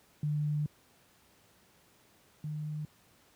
sine tone pair in turn, 149.1 / 151.79 Hz, D3 / D#3, +27 / -43 cents, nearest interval unison, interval 30 cents, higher second, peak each -28 / -34 dBFS, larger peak first, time 0.23-0.66 / 2.44-2.85 s, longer first, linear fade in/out 2 ms, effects pink hiss -64 dBFS RMS until 3.35 s + high-pass 80 Hz 12 dB/octave

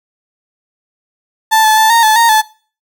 35% pulse tone with pitch steps, 881 / 867 / 879 / 925 / 868 / 927 / 868 Hz, A5 / A5 / A5 / A#5 / A5 / A#5 / A5, +2 / -26 / -2 / -14 / -24 / -10 / -24 cents, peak -5 dBFS, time 1.51-2.42 s, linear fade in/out 20 ms, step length 130 ms, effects noise-tail reverb RT60 0.4 s tail -20 dB re dry

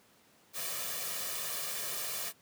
white noise with comb filter, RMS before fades -37 dBFS, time 0.53-2.33 s, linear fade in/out 50 ms, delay 1.7 ms, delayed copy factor +0.65, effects pink hiss -64 dBFS RMS until 2.41 s + high-pass 150 Hz 12 dB/octave

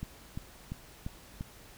click train, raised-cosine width 5 ms, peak -24 dBFS, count 5, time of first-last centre 0.03-1.409 s, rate 2.9 Hz, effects added 50 Hz sine -59 dBFS peak until 1.77 s + pink hiss -54 dBFS RMS until 1.77 s

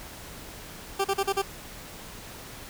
20% pulse tone bursts, 392 Hz, G4, in tune, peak -18 dBFS, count 5, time 0.99-1.421 s, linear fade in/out 10 ms, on 55 ms, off 39 ms, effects pink hiss -43 dBFS RMS until 2.69 s

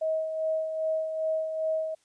sine tone with tremolo, 635 Hz, D#5, 35 cents sharp, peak -24 dBFS, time 0.01-1.95 s, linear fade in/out 10 ms, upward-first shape sine, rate 2.5 Hz, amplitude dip 50%, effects white hiss -68 dBFS RMS until 2.04 s + resampled to 22050 Hz

